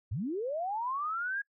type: linear sweep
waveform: sine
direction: up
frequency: 79.1 to 1661.2 Hz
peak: -31 dBFS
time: 0.11-1.42 s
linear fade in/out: 10 ms
effects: noise-tail reverb RT60 0.1 s tail -23 dB re dry